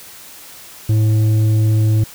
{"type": "tone with tanh clipping", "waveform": "sine", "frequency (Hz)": 108.5, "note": "A2", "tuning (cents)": -24, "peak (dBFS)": -12, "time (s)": [0.89, 2.04], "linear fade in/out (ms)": 5, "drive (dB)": 7, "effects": ["white hiss -38 dBFS RMS until 2.14 s"]}